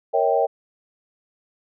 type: chord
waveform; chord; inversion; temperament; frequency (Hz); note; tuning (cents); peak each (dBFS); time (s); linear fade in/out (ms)
sine; A# diminished seventh; none; equal with one note detuned; 466.2 / 554.4 / 643.8 / 784; A#4 / C#5 / E5 / G5; 0 / 0 / -41 / 0; -22; 0.13-0.47; 20
effects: none